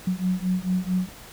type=beating tone pair; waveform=sine; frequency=181.6 / 186.1 Hz; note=F#3 / F#3; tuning=-32 / +10 cents; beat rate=4.5 Hz; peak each=-25 / -25 dBFS; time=0.07-1.09 s; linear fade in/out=5 ms; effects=pink hiss -44 dBFS RMS until 1.32 s